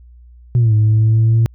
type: linear two-way sweep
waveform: sine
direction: down then up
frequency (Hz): 123.8 to 106.9 to 114.6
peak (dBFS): -7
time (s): 0.55-1.46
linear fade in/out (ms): 0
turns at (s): 0.74
effects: tanh soft clip ceiling -7 dBFS + added 60 Hz sine -39 dBFS peak until 1.54 s